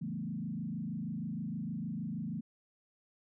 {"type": "tone with frequency modulation", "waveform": "sine", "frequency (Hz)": 193.7, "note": "G3", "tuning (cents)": -20, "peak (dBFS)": -35, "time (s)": [0.01, 2.41], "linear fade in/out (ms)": 10, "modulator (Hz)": 26.4, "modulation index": 1.9, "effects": []}